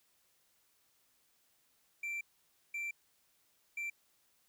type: tone bursts at uneven times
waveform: triangle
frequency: 2349 Hz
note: D7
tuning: in tune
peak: -35 dBFS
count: 3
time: 2.03-2.21 / 2.74-2.91 / 3.77-3.9 s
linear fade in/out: 5 ms
effects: white hiss -73 dBFS RMS until 4.48 s